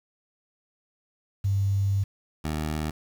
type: tone pair in turn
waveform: sine / 15% pulse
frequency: 98.7 / 77.04 Hz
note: G2 / D#2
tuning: +12 / -17 cents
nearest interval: major third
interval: 429 cents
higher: first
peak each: -21 dBFS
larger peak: neither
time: 1.44-2.04 / 2.44-2.91 s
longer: first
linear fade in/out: 10 ms
effects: 8-bit